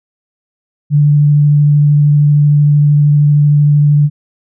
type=tone with vibrato; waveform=sine; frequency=146.83 Hz; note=D3; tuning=in tune; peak=-5 dBFS; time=0.9-4.1 s; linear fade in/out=50 ms; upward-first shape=triangle; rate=13 Hz; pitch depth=13 cents each way; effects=none